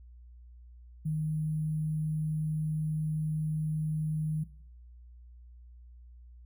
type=tone with sample-and-hold; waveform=sine; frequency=155.3 Hz; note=D#3; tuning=3 cents flat; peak=-28 dBFS; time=1.05-4.44 s; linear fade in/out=10 ms; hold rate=11025 Hz; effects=noise-tail reverb RT60 0.5 s tail -17 dB re dry + added 60 Hz sine -49 dBFS peak until 6.45 s